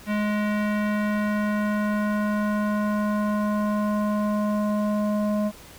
square tone with low-pass filter sweep, 209.3 Hz, G#3, 14 cents sharp, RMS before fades -24 dBFS, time 0.06-5.52 s, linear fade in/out 50 ms, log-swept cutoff 2300 to 790 Hz, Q 1.8, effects pink hiss -46 dBFS RMS until 5.78 s

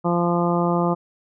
harmonic tone, 173.1 Hz, F3, 15 cents flat, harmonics 1 / 2 / 3 / 4 / 5 / 6 / 7, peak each -21 / -24 / -26 / -27 / -28 / -29 / -29 dBFS, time 0.04-0.95 s, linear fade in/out 20 ms, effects none

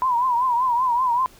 sine tone with vibrato, 987.8 Hz, B5, in tune, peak -17 dBFS, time 0.02-1.26 s, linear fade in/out 0 ms, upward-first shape triangle, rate 5.2 Hz, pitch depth 120 cents each way, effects pink hiss -50 dBFS RMS until 1.39 s

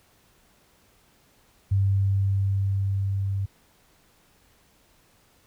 sine tone with level ramp, 98 Hz, G2, in tune, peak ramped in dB -18 to -24 dBFS, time 1.71-3.46 s, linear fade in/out 10 ms, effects pink hiss -61 dBFS RMS until 5.46 s

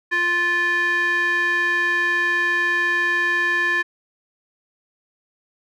square tone with band-pass filter, 349.2 Hz, F4, in tune, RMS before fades -20 dBFS, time 0.11-3.83 s, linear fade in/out 20 ms, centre 1800 Hz, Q 4.9, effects none

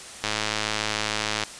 click train, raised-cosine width 0.2 ms, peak -7 dBFS, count 129, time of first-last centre 0.24-1.436 s, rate 107 Hz, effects white hiss -40 dBFS RMS until 1.59 s + resampled to 22050 Hz

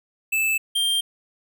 square tone pair in turn, 2629 / 3181 Hz, E7 / G7, -5 / +25 cents, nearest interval minor third, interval 330 cents, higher second, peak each -20 dBFS, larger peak neither, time 0.32-0.58 / 0.75-1.01 s, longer neither, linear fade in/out 10 ms, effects none

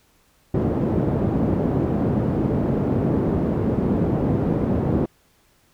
pink band-pass noise, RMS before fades -21 dBFS, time 0.54-5.06 s, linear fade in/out 5 ms, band 110 to 410 Hz, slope 12 dB/octave, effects pink hiss -60 dBFS RMS until 5.73 s

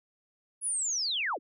sine linear sweep, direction down, 10530 to 190.1 Hz, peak -28 dBFS, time 0.61-1.39 s, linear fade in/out 50 ms, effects none

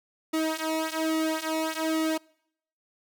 sawtooth tone with flanger, 318 Hz, D#4, 38 cents sharp, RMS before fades -28 dBFS, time 0.33-2.18 s, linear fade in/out 10 ms, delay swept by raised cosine 1.9 to 3.8 ms, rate 1.2 Hz, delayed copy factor -0.9, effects noise-tail reverb RT60 0.7 s tail -25 dB re dry

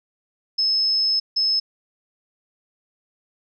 sine tone bursts at uneven times, 5200 Hz, E8, 24 cents flat, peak -17 dBFS, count 2, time 0.58-1.2 / 1.36-1.6 s, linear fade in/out 10 ms, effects none

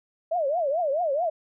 sine tone with vibrato, 622.3 Hz, D#5, in tune, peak -22 dBFS, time 0.31-1.3 s, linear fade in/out 10 ms, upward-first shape triangle, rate 4.6 Hz, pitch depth 290 cents each way, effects none

